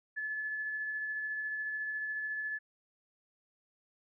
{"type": "tone with tremolo", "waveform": "sine", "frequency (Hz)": 1724, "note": "A6", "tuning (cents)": -36, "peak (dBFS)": -33, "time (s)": [0.16, 2.59], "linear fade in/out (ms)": 20, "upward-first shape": "sine", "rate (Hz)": 14, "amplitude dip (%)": 25, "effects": []}